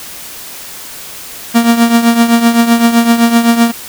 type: tone with tremolo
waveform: 45% pulse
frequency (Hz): 233.1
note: A#3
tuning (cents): 0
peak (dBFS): -3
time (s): 1.54-3.72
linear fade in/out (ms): 20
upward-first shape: triangle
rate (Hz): 7.8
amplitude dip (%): 75
effects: white hiss -28 dBFS RMS until 3.88 s